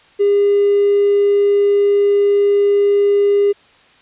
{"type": "tone with hard clipping", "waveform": "triangle", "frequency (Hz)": 404.9, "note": "G#4", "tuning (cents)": -44, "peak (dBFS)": -10, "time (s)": [0.19, 3.53], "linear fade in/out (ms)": 20, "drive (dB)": 3, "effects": ["white hiss -49 dBFS RMS until 4.01 s", "resampled to 8000 Hz"]}